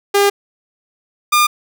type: tone pair in turn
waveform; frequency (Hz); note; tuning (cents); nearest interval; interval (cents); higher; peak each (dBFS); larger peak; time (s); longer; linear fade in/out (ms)
sawtooth; 402.8 / 1207; G4 / D6; +47 / +47; octave + perfect fifth; 1900; second; -6; neither; 0.14-0.3 / 1.32-1.47; first; 10
effects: none